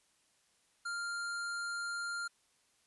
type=tone; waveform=square; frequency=1396.9 Hz; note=F6; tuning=in tune; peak=-37 dBFS; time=0.85-2.28 s; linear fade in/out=10 ms; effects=white hiss -72 dBFS RMS until 2.86 s + resampled to 24000 Hz